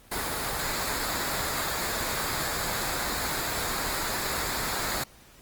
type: noise with comb filter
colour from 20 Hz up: pink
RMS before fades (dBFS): -30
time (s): 0.11-5.04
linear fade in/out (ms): 10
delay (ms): 0.34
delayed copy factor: -0.55
effects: pink hiss -54 dBFS RMS until 5.41 s + Opus 24 kbps